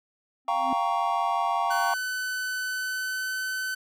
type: tone with exponential growth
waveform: triangle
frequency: 261.6 Hz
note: C4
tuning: in tune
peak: -25 dBFS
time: 0.45-0.73 s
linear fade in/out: 1 ms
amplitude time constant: 59 ms
type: chord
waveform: triangle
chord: G half-diminished seventh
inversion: third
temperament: equal with one note detuned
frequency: 698.5 / 784 / 932.3 / 1116.4 Hz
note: F5 / G5 / Bb5 / Db6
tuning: 0 / 0 / 0 / +12 cents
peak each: -27 dBFS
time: 0.48-1.94 s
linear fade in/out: 2 ms
type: tone with pitch glide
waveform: 45% pulse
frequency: 1508 to 1519.4 Hz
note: F#6 to F#6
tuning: +32 to +46 cents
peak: -28 dBFS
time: 1.7-3.75 s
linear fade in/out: 10 ms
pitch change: +14 cents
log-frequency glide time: 2.63-3.32 s
effects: none